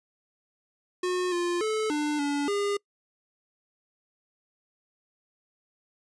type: tone with pitch steps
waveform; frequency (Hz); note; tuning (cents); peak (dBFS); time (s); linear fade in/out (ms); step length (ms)
square; 362.6 / 349.4 / 434.3 / 297.9 / 286.7 / 405.6; F#4 / F4 / A4 / D4 / D4 / G#4; -35 / +1 / -23 / +25 / -42 / -41; -26; 1.03-2.77; 5; 290
effects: noise-tail reverb RT60 0.1 s tail -25 dB re dry + resampled to 22050 Hz